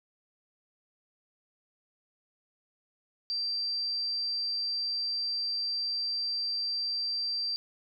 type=tone; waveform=sine; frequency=4699 Hz; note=D8; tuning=in tune; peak=-29 dBFS; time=3.3-7.56 s; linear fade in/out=0 ms; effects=11-bit